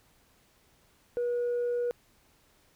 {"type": "tone", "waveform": "sine", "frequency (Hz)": 482.9, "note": "B4", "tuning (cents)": -39, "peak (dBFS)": -25, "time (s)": [1.17, 1.91], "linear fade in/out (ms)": 0, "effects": ["tanh soft clip ceiling -25 dBFS", "pink hiss -65 dBFS RMS until 2.75 s"]}